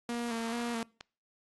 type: tone with vibrato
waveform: sawtooth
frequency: 233.1 Hz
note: A#3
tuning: in tune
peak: -29 dBFS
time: 0.09-0.83 s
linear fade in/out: 2 ms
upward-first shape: square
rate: 2.3 Hz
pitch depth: 31 cents each way
type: clicks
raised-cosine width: 0.2 ms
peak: -27 dBFS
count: 2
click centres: 0.613 / 1.009 s
effects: noise-tail reverb RT60 0.4 s tail -24 dB re dry + AAC 32 kbps